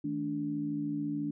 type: tone cluster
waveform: sine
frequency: 157.5 / 216.1 / 289.9 Hz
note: D#3 / A3 / D4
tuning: +21 / -31 / -22 cents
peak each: -39 / -40 / -32 dBFS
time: 0.04-1.31 s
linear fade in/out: 5 ms
effects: none